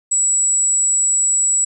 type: tone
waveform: sine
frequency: 7830 Hz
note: B8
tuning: 16 cents flat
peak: -13 dBFS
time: 0.11-1.65 s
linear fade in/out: 10 ms
effects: none